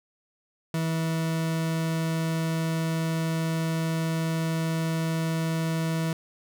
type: tone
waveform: 40% pulse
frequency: 162.4 Hz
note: E3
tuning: 26 cents flat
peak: -24 dBFS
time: 0.74-6.13 s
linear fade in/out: 2 ms
effects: none